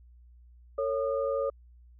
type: tone cluster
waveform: sine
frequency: 453 / 553 / 1218 Hz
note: A#4 / C#5 / D#6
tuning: -50 / -4 / -37 cents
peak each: -32 / -28 / -37 dBFS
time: 0.78-1.5 s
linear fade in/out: 5 ms
effects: added 60 Hz sine -52 dBFS peak until 1.99 s